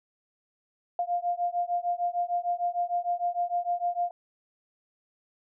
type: beating tone pair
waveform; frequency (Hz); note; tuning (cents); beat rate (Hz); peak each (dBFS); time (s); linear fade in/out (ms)
sine; 698.5 / 705.1; F5 / F5; 0 / +16; 6.6; -29; 0.99-4.11; 2
effects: none